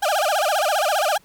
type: tone with vibrato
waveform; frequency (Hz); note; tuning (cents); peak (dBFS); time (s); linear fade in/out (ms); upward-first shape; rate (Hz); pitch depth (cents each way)
35% pulse; 698.5; F5; 0; -16; 0.02-1.18; 10; sine; 15; 300
effects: pink hiss -56 dBFS RMS until 1.24 s